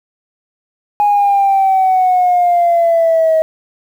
sine exponential sweep, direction down, 830.6 to 634 Hz, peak -7 dBFS, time 1-3.42 s, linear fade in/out 0 ms, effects tanh soft clip ceiling -5 dBFS + 7-bit

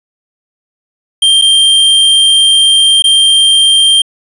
square tone with dropouts, 3174 Hz, G7, 21 cents sharp, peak -5 dBFS, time 1.22-4.02 s, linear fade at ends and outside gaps 5 ms, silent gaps 1.415-1.42 / 3.023-3.04 s, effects resampled to 24000 Hz + 7-bit

